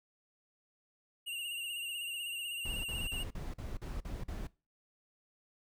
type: tone with vibrato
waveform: square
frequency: 2810 Hz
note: F7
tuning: 10 cents sharp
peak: -38 dBFS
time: 1.26-3.24 s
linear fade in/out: 20 ms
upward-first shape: sine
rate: 16 Hz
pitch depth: 51 cents each way
type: noise bursts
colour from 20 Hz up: brown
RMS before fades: -40 dBFS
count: 8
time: 2.65-4.471 s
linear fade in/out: 5 ms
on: 190 ms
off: 43 ms
effects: noise-tail reverb RT60 0.3 s tail -21 dB re dry

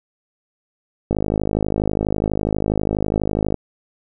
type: click train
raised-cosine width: 2 ms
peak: -6 dBFS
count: 128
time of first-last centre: 1.11-3.543 s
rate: 52.2 Hz
effects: none

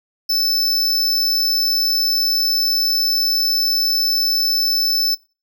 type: tone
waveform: square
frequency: 5274 Hz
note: E8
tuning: in tune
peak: -16 dBFS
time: 0.29-5.15 s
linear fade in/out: 10 ms
effects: noise-tail reverb RT60 0.3 s tail -19 dB re dry

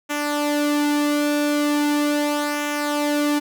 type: tone with flanger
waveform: sawtooth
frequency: 293.7 Hz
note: D4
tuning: in tune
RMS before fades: -21 dBFS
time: 0.09-3.4 s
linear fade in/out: 20 ms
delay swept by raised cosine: 0.22 to 2.42 ms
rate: 0.39 Hz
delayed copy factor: -0.55
effects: none

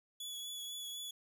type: tone with vibrato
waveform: sawtooth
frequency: 3400 Hz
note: G#7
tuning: 40 cents sharp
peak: -39 dBFS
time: 0.2-1.11 s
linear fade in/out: 5 ms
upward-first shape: sine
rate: 4 Hz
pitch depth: 18 cents each way
effects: none

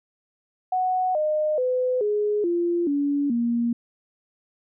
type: tone with pitch steps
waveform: sine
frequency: 740 / 611.6 / 505.4 / 417.7 / 345.2 / 285.3 / 235.8 Hz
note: F#5 / D#5 / B4 / G#4 / F4 / C#4 / A#3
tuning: 0 / -30 / +40 / +10 / -20 / +50 / +20 cents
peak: -20 dBFS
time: 0.72-3.73 s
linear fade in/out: 5 ms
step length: 430 ms
effects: none

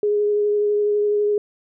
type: tone with vibrato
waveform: sine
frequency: 415.3 Hz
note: G#4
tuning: in tune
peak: -16 dBFS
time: 0.03-1.38 s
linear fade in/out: 2 ms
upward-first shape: triangle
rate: 12 Hz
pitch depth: 15 cents each way
effects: none

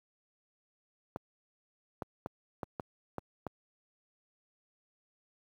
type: clicks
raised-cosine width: 1 ms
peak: -22 dBFS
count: 7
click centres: 1.161 / 2.022 / 2.261 / 2.632 / 2.798 / 3.183 / 3.467 s
effects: high-pass 80 Hz 12 dB/octave + 10-bit

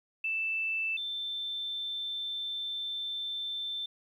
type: tone pair in turn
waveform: sine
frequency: 2647 / 3550 Hz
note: E7 / A7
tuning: +7 / +15 cents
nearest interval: perfect fourth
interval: 508 cents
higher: second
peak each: -29 / -33 dBFS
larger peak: first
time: 0.24-0.97 / 0.97-3.86 s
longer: second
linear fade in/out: 5 ms
effects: 11-bit

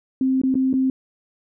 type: tone with dropouts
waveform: sine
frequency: 262.5 Hz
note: C4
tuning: 6 cents sharp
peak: -16 dBFS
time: 0.21-0.9 s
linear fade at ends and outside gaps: 2 ms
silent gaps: 0.416-0.435 / 0.543-0.553 / 0.73-0.738 s
effects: none

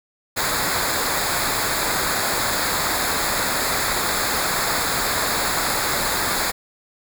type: noise with comb filter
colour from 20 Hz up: pink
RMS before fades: -22 dBFS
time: 0.36-6.52 s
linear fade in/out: 20 ms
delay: 0.34 ms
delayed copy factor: -0.75
effects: none

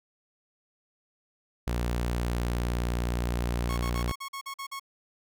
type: tone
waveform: sawtooth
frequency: 59.6 Hz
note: A#1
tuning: 39 cents sharp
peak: -23 dBFS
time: 1.67-4.12 s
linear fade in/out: 5 ms
type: tone bursts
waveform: sawtooth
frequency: 1097 Hz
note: C#6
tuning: 18 cents flat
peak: -31 dBFS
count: 9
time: 3.69-4.797 s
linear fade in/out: 10 ms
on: 83 ms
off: 45 ms
effects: none

